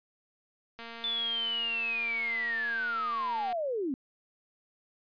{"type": "click train", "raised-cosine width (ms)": 0.3, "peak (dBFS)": -28, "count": 633, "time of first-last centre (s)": [0.79, 3.526], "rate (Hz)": 231}
{"type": "linear sweep", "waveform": "sine", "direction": "down", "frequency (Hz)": [3520, 246.9], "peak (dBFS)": -29, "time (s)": [1.04, 3.94], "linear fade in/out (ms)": 0}
{"effects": ["resampled to 11025 Hz"]}